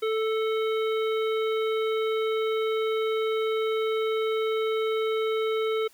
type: harmonic tone with a mistuned harmonic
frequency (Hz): 440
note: A4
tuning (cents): 0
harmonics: 1 / 3 / 5 / 7 / 9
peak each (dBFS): -24 / -34 / -38 / -41 / -43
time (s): 0.02-5.88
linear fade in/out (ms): 10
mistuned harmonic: 9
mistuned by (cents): -68
effects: white hiss -58 dBFS RMS until 5.93 s